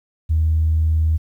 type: tone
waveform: sine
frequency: 79.4 Hz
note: D#2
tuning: 36 cents sharp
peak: -13 dBFS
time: 0.29-1.18 s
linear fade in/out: 20 ms
effects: tanh soft clip ceiling -9 dBFS + 9-bit